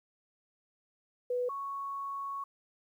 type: tone pair in turn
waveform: sine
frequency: 493.9 / 1108.8 Hz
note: B4 / C#6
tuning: 0 / 0 cents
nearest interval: octave + major second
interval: 1400 cents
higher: second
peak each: -29 / -35 dBFS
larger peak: first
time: 1.3-1.49 / 1.49-2.44 s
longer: second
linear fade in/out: 5 ms
effects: 11-bit